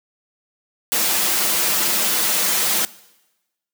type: noise with comb filter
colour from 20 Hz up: white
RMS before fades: -19 dBFS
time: 0.92-2.85 s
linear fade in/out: 0 ms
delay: 7.3 ms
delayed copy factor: -1
effects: noise-tail reverb RT60 1.0 s tail -20 dB re dry + high-pass 150 Hz 12 dB/octave